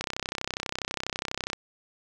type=click train; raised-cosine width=0.2 ms; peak=-12 dBFS; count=50; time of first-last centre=0.01-1.532 s; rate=32.2 Hz; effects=none